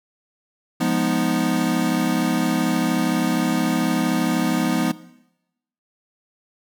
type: chord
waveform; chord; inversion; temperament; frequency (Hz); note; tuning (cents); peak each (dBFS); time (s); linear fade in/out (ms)
square; F half-diminished seventh; none; equal; 174.61 / 207.7 / 246.9 / 311.1; F3 / Ab3 / Cb4 / Eb4; 0 / 0 / 0 / 0; -25 / -26 / -23 / -26; 0.8-4.92; 10
effects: noise-tail reverb RT60 0.9 s tail -18 dB re dry

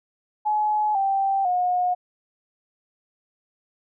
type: tone with pitch steps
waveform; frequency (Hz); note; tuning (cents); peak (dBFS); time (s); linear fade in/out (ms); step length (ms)
sine; 848 / 782.1 / 721.4; G#5 / G5 / F#5; +36 / -4 / -44; -19; 0.45-1.95; 20; 500
effects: none

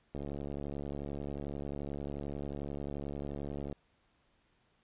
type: click train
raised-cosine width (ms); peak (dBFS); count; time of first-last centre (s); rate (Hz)
2; -27; 256; 0.15-3.726; 71.3
effects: pink hiss -72 dBFS RMS until 4.83 s + resampled to 8000 Hz

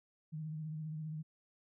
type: tone with vibrato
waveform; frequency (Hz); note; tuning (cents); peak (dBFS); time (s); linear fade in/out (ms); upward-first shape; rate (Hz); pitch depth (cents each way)
sine; 155.56; D#3; 0; -39; 0.32-1.23; 20; triangle; 15; 50
effects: none

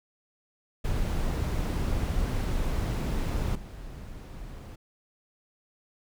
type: noise with level steps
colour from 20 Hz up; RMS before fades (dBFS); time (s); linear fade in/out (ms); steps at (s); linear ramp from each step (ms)
brown; -28 / -41; 0.84-4.76; 10; 3.55; 5
effects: none

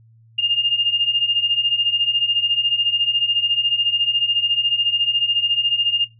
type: beating tone pair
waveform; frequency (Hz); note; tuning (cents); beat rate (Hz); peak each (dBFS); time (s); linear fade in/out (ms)
sine; 2811 / 2825; F7 / F7; +11 / +19; 14; -20 / -18; 0.38-6.05; 10
effects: noise-tail reverb RT60 0.2 s tail -19 dB re dry + added 113 Hz sine -48 dBFS peak until 6.19 s

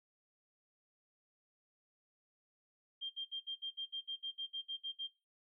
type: tone bursts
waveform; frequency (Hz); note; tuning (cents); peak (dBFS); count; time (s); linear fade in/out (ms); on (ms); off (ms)
sine; 3187; G7; +28; -38; 14; 3.01-5.076; 20; 90; 62
effects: noise-tail reverb RT60 0.3 s tail -17 dB re dry

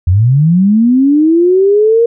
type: linear sweep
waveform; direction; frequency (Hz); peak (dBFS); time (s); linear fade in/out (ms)
sine; up; 82.41 to 472.4; -5; 0.07-2.06; 5
effects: none

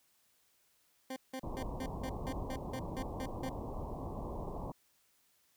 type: tone bursts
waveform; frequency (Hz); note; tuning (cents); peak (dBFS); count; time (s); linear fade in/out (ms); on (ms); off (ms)
20% pulse; 261.6; C4; 0; -34; 11; 1.1-3.493; 5; 63; 170
type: low-pass noise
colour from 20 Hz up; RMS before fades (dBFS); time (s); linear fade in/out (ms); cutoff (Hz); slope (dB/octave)
pink; -41; 1.43-4.72; 5; 1100; 96
effects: white hiss -72 dBFS RMS until 5.56 s

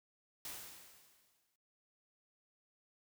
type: noise with exponential decay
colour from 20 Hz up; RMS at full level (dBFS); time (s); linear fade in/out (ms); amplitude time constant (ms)
white; -44; 0.45-1.56; 2; 240
effects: noise-tail reverb RT60 0.2 s tail -19 dB re dry

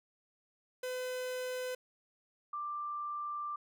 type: tone pair in turn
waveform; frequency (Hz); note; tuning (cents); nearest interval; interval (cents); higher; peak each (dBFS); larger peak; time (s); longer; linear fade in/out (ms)
45% pulse / sine; 506 / 1181.4; B4 / D6; +42 / +10; octave + minor third; 1468; second; -36 / -36; neither; 0.83-1.75 / 2.53-3.56; second; 5
effects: none

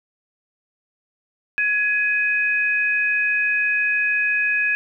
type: tone pair together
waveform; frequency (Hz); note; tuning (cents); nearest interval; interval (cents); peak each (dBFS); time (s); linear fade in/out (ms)
sine; 1679 / 2513; G#6 / D#7; +18 / +17; perfect fifth; 699; -20; 1.58-4.75; 0
effects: none

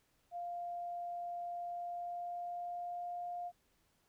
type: tone with pitch glide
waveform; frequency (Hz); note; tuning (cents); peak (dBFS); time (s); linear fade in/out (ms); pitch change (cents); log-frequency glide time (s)
sine; 698.5 to 704.6; F5 to F5; 0 to +15; -39; 0.31-3.52; 50; +15; 1.51-3.2
effects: pink hiss -75 dBFS RMS until 4.08 s

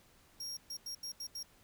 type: tone bursts at uneven times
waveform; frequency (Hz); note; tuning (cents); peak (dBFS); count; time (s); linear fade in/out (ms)
40% pulse; 5588; F8; 0; -39; 6; 0.4-0.57 / 0.7-0.77 / 0.86-0.95 / 1.03-1.12 / 1.2-1.27 / 1.35-1.43; 5
effects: pink hiss -65 dBFS RMS until 1.63 s

